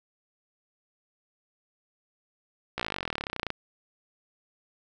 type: slowing click train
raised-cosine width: 0.3 ms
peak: -14 dBFS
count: 30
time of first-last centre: 2.78-3.504 s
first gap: 16 ms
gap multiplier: 1.03
effects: none